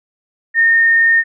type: tone with frequency modulation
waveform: sine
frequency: 1831 Hz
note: A#6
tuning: 32 cents flat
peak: -8 dBFS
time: 0.54-1.24 s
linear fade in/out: 50 ms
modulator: 22.7 Hz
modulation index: 0.24
effects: none